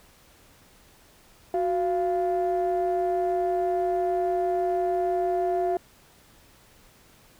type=ring-modulated tone; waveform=triangle; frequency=161.1 Hz; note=E3; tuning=39 cents flat; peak=-16 dBFS; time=1.54-5.77 s; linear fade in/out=2 ms; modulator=529 Hz; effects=tanh soft clip ceiling -17 dBFS + pink hiss -56 dBFS RMS until 7.39 s